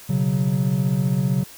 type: chord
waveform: triangle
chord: B suspended second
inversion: none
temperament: just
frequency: 123.47 / 138.9 / 185.21 Hz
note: B2 / C#3 / F#3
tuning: 0 / +4 / +2 cents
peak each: -23 / -19 / -20 dBFS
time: 0.09-1.44 s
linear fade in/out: 10 ms
effects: white hiss -43 dBFS RMS until 1.57 s